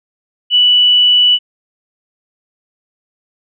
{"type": "tone", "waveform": "sine", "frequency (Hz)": 2960, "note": "F#7", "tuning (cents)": 0, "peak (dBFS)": -6, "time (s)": [0.5, 1.39], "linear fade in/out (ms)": 50, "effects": []}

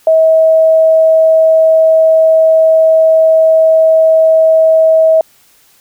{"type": "tone", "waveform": "sine", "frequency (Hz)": 642, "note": "E5", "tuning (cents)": -46, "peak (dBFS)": -4, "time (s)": [0.07, 5.21], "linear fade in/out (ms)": 2, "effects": ["white hiss -48 dBFS RMS until 5.8 s"]}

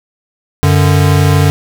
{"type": "tone pair together", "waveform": "square", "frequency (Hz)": [93.82, 146.83], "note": ["F#2", "D3"], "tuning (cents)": [25, 0], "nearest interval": "minor sixth", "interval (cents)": 775, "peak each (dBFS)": -10, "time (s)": [0.63, 1.5], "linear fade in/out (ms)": 0, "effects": []}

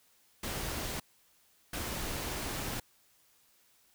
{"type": "noise bursts at uneven times", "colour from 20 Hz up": "pink", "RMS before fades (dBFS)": -37, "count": 2, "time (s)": [[0.43, 1], [1.73, 2.8]], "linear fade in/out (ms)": 5, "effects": ["white hiss -67 dBFS RMS until 3.94 s"]}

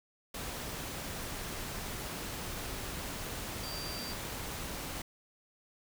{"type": "tone in noise", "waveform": "sine", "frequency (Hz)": 4699, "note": "D8", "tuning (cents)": 0, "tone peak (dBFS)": -42, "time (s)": [3.63, 4.13], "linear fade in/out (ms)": 5, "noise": "pink", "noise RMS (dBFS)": -40, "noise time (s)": [0.34, 5.02], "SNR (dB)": -5, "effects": []}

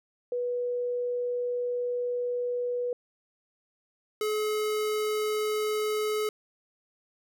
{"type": "tone pair in turn", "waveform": ["sine", "square"], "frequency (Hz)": [489, 426.7], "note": ["B4", "G#4"], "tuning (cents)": [-17, 47], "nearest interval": "major second", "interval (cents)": 236, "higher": "first", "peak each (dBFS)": -27, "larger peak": "neither", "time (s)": [[0.32, 2.93], [4.21, 6.29]], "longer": "first", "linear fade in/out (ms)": 2, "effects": []}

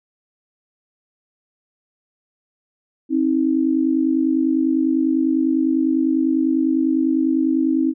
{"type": "tone pair together", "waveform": "sine", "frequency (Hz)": [267.3, 317.3], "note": ["C4", "D#4"], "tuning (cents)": [37, 34], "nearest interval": "minor third", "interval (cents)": 297, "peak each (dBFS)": -18, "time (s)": [3.09, 7.94], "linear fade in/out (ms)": 50, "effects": []}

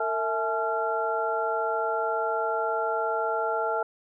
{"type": "tone cluster", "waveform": "sine", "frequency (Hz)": [453.6, 657, 857, 1375], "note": ["A#4", "E5", "A5", "F6"], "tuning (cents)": [-47, -6, -46, -27], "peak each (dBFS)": -30, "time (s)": [0, 3.83], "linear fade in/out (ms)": 5, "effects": []}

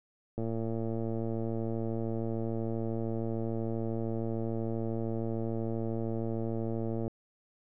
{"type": "click train", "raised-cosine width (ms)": 2, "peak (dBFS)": -22, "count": 758, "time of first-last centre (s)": [0.38, 7.079], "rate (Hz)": 113, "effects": []}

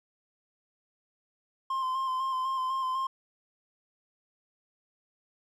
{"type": "tone with vibrato", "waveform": "triangle", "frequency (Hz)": 1046.5, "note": "C6", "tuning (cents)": 0, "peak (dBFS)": -26, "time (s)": [1.7, 3.07], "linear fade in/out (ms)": 5, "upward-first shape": "square", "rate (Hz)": 4, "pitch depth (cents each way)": 24, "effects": []}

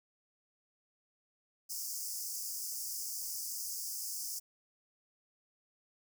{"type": "high-pass noise", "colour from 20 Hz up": "pink", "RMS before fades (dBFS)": -40, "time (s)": [1.69, 4.4], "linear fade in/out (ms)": 20, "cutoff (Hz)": 4900, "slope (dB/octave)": 96, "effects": []}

